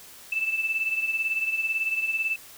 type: beating tone pair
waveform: sine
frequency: 2637 / 2655 Hz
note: E7 / E7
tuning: 0 / +12 cents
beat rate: 18 Hz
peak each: -25 / -31 dBFS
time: 0.32-2.36 s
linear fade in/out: 5 ms
effects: white hiss -47 dBFS RMS until 2.57 s